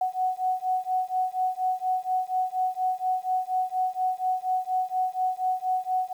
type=beating tone pair; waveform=sine; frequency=740 / 744.2 Hz; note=F#5 / F#5; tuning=0 / +10 cents; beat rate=4.2 Hz; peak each=-27 dBFS; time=0.01-6.13 s; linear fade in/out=5 ms; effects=9-bit